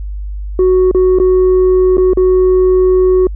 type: tone with dropouts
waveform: sine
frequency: 370 Hz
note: F#4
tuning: in tune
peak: -4 dBFS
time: 0.59-3.27 s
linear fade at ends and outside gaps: 2 ms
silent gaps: 0.913-0.947 / 1.187-1.199 / 1.97-1.98 / 2.134-2.172 s
effects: tanh soft clip ceiling -5 dBFS + added 50 Hz sine -19 dBFS peak until 3.35 s